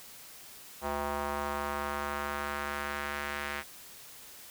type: tone with band-pass filter sweep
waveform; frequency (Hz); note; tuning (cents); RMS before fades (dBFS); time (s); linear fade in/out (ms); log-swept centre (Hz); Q
square; 72.3; D2; -27; -35; 0.81-3.64; 50; 870 to 1900; 1.6
effects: white hiss -50 dBFS RMS until 4.5 s